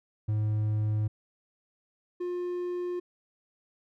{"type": "tone pair in turn", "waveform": "triangle", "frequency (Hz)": [106.9, 355.4], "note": ["A2", "F4"], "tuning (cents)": [-49, 30], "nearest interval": "octave + major sixth", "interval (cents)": 2079, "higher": "second", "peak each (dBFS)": [-23, -28], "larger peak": "first", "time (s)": [[0.28, 1.08], [2.2, 3]], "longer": "neither", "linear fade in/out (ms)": 10, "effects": []}